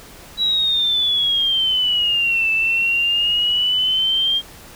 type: exponential two-way sweep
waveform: sine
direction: down then up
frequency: 3921 to 2637 to 3213 Hz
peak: -15 dBFS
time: 0.37-4.42 s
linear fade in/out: 50 ms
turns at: 2.51 s
effects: pink hiss -41 dBFS RMS until 4.75 s